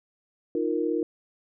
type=chord; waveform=sine; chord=Eb suspended second; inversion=none; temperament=equal; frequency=311.1 / 349.2 / 466.2 Hz; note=Eb4 / F4 / Bb4; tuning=0 / 0 / 0 cents; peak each=-28 dBFS; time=0.55-1.03 s; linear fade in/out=2 ms; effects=none